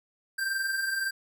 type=tone pair together; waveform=square; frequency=1557 / 1578.7 Hz; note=G6 / G6; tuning=-12 / +12 cents; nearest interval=unison; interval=24 cents; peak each=-37 / -29 dBFS; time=0.38-1.11 s; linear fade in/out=10 ms; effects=none